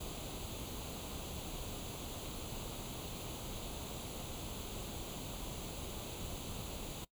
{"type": "noise with comb filter", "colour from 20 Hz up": "pink", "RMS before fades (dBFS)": -44, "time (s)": [0, 7.05], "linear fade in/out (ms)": 10, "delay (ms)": 0.28, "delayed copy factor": 0.7, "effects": ["noise-tail reverb RT60 0.1 s tail -21 dB re dry"]}